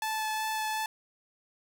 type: tone with vibrato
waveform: sawtooth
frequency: 870 Hz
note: A5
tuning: 20 cents flat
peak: -26 dBFS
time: 0.02-0.86 s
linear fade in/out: 2 ms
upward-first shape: sine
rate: 2.7 Hz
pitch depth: 9 cents each way
effects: none